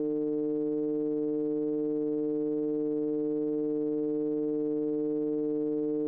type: ring-modulated tone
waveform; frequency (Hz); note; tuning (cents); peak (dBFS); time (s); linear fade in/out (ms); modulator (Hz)
triangle; 73.42; D2; 0; -22; 0-6.07; 0; 376
effects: none